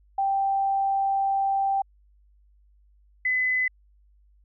sine tone pair in turn, 784 / 2015 Hz, G5 / B6, 0 / +34 cents, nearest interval octave + major third, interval 1634 cents, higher second, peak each -21 dBFS, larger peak neither, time 0.18-1.82 / 3.25-3.68 s, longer first, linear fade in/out 5 ms, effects added 50 Hz sine -56 dBFS peak until 4.44 s

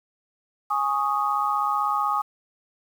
sine chord, Ab suspended fourth, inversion none, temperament equal, 830.6 / 1108.7 / 1244.5 Hz, Ab5 / Db6 / Eb6, 0 / 0 / 0 cents, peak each -26 / -27 / -24 dBFS, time 0.7-2.22 s, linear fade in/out 10 ms, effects 8-bit

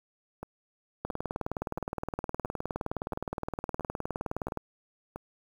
two click trains, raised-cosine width 1 ms, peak -18 / -24 dBFS, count 69 / 8, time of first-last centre 1.05-4.573 / 0.43-5.16 s, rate 19.3 / 1.48 Hz, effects 8-bit

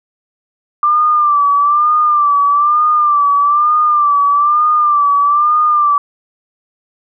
sine tone with vibrato, 1181 Hz, D6, 9 cents sharp, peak -8 dBFS, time 0.83-5.98 s, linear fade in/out 2 ms, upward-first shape sine, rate 1.1 Hz, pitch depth 60 cents each way, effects none

